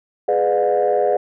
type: chord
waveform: sine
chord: G# diminished seventh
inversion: none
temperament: just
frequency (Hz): 415.3 / 498.4 / 598 / 717.6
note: G#4 / B4 / D5 / F5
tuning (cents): 0 / +16 / +31 / +47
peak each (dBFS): -19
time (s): 0.28-1.17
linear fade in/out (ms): 5
effects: tanh soft clip ceiling -8 dBFS